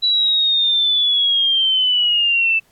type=linear sweep; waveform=sine; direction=down; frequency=3951 to 2637 Hz; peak=-13 dBFS; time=0.02-2.6 s; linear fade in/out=20 ms; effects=pink hiss -58 dBFS RMS until 2.71 s + AAC 64 kbps